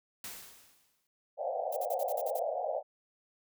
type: noise with exponential decay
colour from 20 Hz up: white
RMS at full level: -41 dBFS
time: 0.24-1.07 s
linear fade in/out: 2 ms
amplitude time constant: 180 ms
type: band-pass noise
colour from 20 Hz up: white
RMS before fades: -34 dBFS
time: 1.37-2.83 s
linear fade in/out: 50 ms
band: 500 to 780 Hz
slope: 96 dB/octave
type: noise bursts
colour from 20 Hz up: violet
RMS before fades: -43 dBFS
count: 8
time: 1.72-2.395 s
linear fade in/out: 5 ms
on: 45 ms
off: 45 ms
effects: none